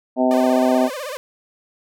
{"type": "harmonic tone", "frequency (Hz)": 127.9, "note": "C3", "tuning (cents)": -39, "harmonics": [2, 3, 4, 5, 6, 7], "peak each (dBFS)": [-17, -26, -26, -18, -24, -28], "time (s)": [0.16, 0.9], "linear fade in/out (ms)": 50}
{"type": "tone with vibrato", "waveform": "sawtooth", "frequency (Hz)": 553, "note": "C#5", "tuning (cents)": -4, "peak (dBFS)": -23, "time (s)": [0.31, 1.17], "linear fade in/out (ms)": 0, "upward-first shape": "sine", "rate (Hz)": 16, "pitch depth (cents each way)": 180}
{"effects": []}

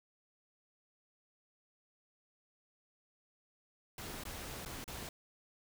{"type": "noise with dropouts", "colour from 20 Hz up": "pink", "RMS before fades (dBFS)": -45, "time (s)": [3.98, 5.09], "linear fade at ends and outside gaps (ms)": 2, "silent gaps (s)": [[4.237, 4.252], [4.651, 4.659], [4.842, 4.878]], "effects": []}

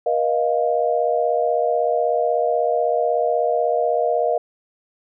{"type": "chord", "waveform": "sine", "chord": "Bb suspended fourth", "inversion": "none", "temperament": "equal with one note detuned", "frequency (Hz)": [477.6, 622.3, 698.5], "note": ["Bb4", "Eb5", "F5"], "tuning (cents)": [42, 0, 0], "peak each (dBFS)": -21, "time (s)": [0.06, 4.38], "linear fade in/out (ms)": 5, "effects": []}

